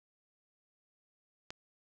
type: click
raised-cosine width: 0.2 ms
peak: -24 dBFS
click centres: 1.505 s
effects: none